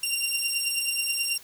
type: beating tone pair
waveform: 15% pulse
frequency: 2768 / 2777.3 Hz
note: F7 / F7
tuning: -16 / -10 cents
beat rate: 9.3 Hz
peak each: -21 dBFS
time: 0.03-1.38 s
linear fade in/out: 5 ms
effects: white hiss -50 dBFS RMS until 1.43 s